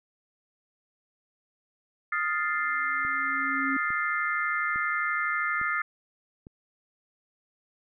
sine chord, F dominant seventh, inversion third, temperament equal, 1244.5 / 1396.9 / 1760 / 2093 Hz, Eb6 / F6 / A6 / C7, 0 / 0 / 0 / 0 cents, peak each -31 dBFS, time 2.12-5.82 s, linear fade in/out 5 ms
sine tone with exponential growth, 271.3 Hz, C#4, 37 cents flat, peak -27 dBFS, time 2.39-3.77 s, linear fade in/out 5 ms, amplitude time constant 300 ms
click train, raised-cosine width 3 ms, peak -32 dBFS, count 5, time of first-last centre 3.05-6.469 s, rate 1.17 Hz
effects none

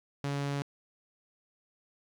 sawtooth tone, 141.4 Hz, C#3, 35 cents sharp, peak -27 dBFS, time 0.24-0.62 s, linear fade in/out 0 ms, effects low-pass 7000 Hz 12 dB/octave + 10-bit

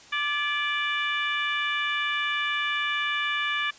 harmonic tone with a mistuned harmonic, 588 Hz, D5, 2 cents sharp, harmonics 2 / 3 / 4 / 5 / 6, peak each -31 / -29 / -30 / -33 / -35 dBFS, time 0.12-3.71 s, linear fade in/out 10 ms, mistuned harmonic 3, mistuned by -41 cents, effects white hiss -50 dBFS RMS until 3.78 s + resampled to 16000 Hz

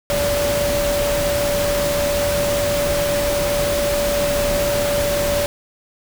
sine tone in noise, 577 Hz, D5, 31 cents flat, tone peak -18 dBFS, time 0.1-5.46 s, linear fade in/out 0 ms, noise pink, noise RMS -23 dBFS, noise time 0.1-5.46 s, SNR +2 dB, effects none

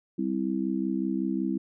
sine chord, C major, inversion second, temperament just, 196.22 / 261.6 / 327 Hz, G3 / C4 / E4, +2 / 0 / -14 cents, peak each -30 dBFS, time 0.18-1.58 s, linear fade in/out 10 ms, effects none

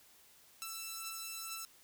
5% pulse beating tone pair, 1328 / 1330.2 Hz, E6 / E6, +12 / +15 cents, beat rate 2.2 Hz, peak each -31 / -36 dBFS, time 0.62-1.65 s, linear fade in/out 0 ms, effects white hiss -63 dBFS RMS until 1.83 s

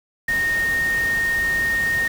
sine tone in noise, 1847 Hz, A#6, 16 cents flat, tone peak -18 dBFS, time 0.28-2.08 s, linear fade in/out 5 ms, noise pink, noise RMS -32 dBFS, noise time 0.28-2.08 s, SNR +11 dB, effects none

